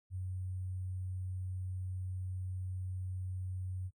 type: tone with sample-and-hold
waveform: sine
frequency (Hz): 92.5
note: F#2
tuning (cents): 0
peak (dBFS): -37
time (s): 0.1-3.91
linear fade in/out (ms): 50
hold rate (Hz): 8820
effects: noise-tail reverb RT60 0.1 s tail -19 dB re dry